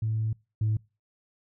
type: tone pair in turn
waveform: sine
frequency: 110 / 108.17 Hz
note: A2 / A2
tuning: 0 / -29 cents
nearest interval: unison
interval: 29 cents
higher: first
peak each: -24 / -21 dBFS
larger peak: second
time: 0.02-0.33 / 0.61-0.77 s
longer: first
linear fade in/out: 5 ms
effects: noise-tail reverb RT60 0.3 s tail -26 dB re dry + tanh soft clip ceiling -20 dBFS